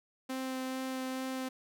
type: tone with vibrato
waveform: sawtooth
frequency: 260.6 Hz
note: C4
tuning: 7 cents flat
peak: -31 dBFS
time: 0.29-1.49 s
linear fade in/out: 10 ms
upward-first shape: sine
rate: 2.3 Hz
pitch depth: 8 cents each way
effects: none